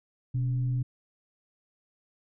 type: tone with frequency modulation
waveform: sine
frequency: 125.5 Hz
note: B2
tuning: 28 cents sharp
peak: -25 dBFS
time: 0.34-0.83 s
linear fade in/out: 10 ms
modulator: 156 Hz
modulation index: 0.25
effects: none